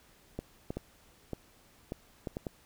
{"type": "clicks", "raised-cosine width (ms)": 2, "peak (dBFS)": -22, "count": 8, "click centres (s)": [0.39, 0.705, 0.77, 1.333, 1.921, 2.272, 2.369, 2.468], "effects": ["pink hiss -62 dBFS RMS until 2.65 s"]}